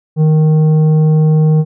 triangle tone with tanh clipping, 155.56 Hz, D#3, in tune, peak -8 dBFS, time 0.16-1.65 s, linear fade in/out 50 ms, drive 12 dB, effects none

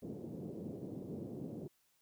pink band-pass noise, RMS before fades -45 dBFS, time 0.02-1.68 s, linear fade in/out 10 ms, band 130 to 450 Hz, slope 24 dB/octave, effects white hiss -75 dBFS RMS until 2.01 s

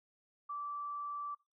sine tone, 1163 Hz, D6, 17 cents flat, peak -38 dBFS, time 0.49-1.35 s, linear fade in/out 10 ms, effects noise-tail reverb RT60 0.3 s tail -25 dB re dry

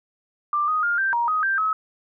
sine tone with pitch steps, 1184 / 1247 / 1410 / 1569 / 944 / 1255 / 1576 / 1284 Hz, D6 / D#6 / F6 / G6 / A#5 / D#6 / G6 / E6, +14 / +3 / +16 / +1 / +22 / +15 / +9 / -46 cents, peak -19 dBFS, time 0.53-1.73 s, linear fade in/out 2 ms, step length 150 ms, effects none

